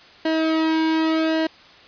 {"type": "tone with flanger", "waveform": "sawtooth", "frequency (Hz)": 319.5, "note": "D#4", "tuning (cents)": 46, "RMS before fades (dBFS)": -20, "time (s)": [0.25, 1.47], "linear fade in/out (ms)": 5, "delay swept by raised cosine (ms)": [0.84, 1.53], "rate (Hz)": 0.85, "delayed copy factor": -0.75, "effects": ["white hiss -47 dBFS RMS until 1.87 s", "resampled to 11025 Hz"]}